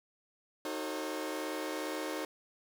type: chord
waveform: sawtooth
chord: D# diminished seventh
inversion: none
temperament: just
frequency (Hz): 311.1 / 373.4 / 448 / 537.6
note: D#4 / F#4 / A4 / C5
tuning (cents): 0 / +16 / +31 / +47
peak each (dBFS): -35 / -39 / -39 / -37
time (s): 0.65-2.25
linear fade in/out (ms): 2
effects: none